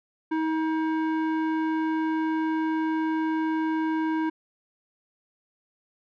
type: tone with low-pass filter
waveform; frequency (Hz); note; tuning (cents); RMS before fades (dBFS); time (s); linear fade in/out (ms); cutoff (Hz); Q
square; 317.8; D#4; +37; -26; 0.31-4.3; 10; 1500; 1.2
effects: none